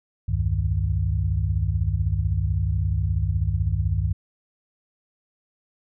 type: tone cluster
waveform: sine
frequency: 66 / 81.6 / 97.8 / 152.6 Hz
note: C2 / E2 / G2 / D#3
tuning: +16 / -17 / -4 / -33 cents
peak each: -25 / -28 / -23 / -30 dBFS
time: 0.28-4.13 s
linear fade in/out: 10 ms
effects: none